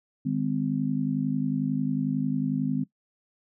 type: harmonic tone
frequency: 51.1 Hz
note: G#1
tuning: 27 cents flat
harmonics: 3 / 4 / 5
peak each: -29 / -30 / -27 dBFS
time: 0.25-2.84 s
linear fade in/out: 10 ms
effects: noise-tail reverb RT60 0.1 s tail -18 dB re dry